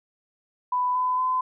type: tone with pitch steps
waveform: sine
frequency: 995 / 1007.1 / 1019.4 Hz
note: B5 / B5 / C6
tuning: +13 / +34 / -45 cents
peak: -21 dBFS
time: 0.72-1.41 s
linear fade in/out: 5 ms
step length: 230 ms
effects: none